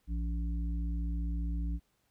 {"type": "harmonic tone", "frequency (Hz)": 57.5, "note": "A#1", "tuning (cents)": -23, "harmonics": [1, 3, 5], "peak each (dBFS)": [-31, -41, -45], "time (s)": [0.07, 1.8], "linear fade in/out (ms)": 50, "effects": ["pink hiss -75 dBFS RMS until 2.1 s"]}